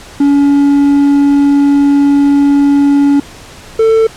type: tone pair in turn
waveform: triangle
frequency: 283.2 / 446.2 Hz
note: C#4 / A4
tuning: +37 / +24 cents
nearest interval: minor sixth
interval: 787 cents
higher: second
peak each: -3 dBFS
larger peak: neither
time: 0.2-3.2 / 3.79-4.07 s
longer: first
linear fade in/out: 5 ms
effects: pink hiss -33 dBFS RMS until 4.16 s + low-pass 9000 Hz 12 dB/octave